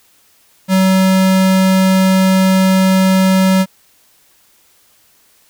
square tone, 189.1 Hz, F#3, 38 cents sharp, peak -9 dBFS, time 0.68-3.66 s, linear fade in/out 50 ms, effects white hiss -52 dBFS RMS until 5.49 s

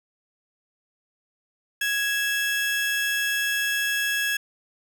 35% pulse tone pair together, 1661.2 / 2637 Hz, G#6 / E7, 0 / 0 cents, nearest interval minor sixth, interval 800 cents, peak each -22 / -28 dBFS, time 1.81-4.37 s, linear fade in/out 5 ms, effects none

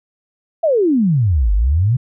sine exponential two-way sweep, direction down then up, 689 to 46.83 to 132.4 Hz, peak -11 dBFS, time 0.63-1.97 s, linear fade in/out 10 ms, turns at 1.53 s, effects none

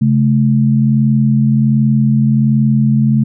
sine tone pair together, 135.48 / 216.8 Hz, C#3 / A3, -39 / -25 cents, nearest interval minor sixth, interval 814 cents, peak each -11 dBFS, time 0.01-3.24 s, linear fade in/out 10 ms, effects none

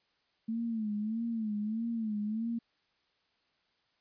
sine tone with vibrato, 220 Hz, A3, in tune, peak -31 dBFS, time 0.48-2.59 s, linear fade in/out 10 ms, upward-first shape sine, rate 1.6 Hz, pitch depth 100 cents each way, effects white hiss -74 dBFS RMS until 4 s + resampled to 11025 Hz

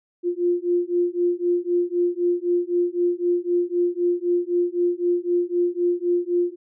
sine beating tone pair, 349.2 / 353.1 Hz, F4 / F4, 0 / +19 cents, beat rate 3.9 Hz, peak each -22 / -22 dBFS, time 0.23-6.56 s, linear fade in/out 50 ms, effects none

